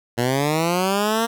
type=linear sweep; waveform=10% pulse; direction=up; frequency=116.54 to 233.1 Hz; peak=-10 dBFS; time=0.17-1.27 s; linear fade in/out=20 ms; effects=none